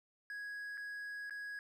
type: tone with dropouts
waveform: triangle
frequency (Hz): 1661.2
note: G#6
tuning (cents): 0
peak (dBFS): -40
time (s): 0.3-1.59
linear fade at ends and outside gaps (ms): 1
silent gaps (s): 0.773-0.777 / 1.297-1.307
effects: none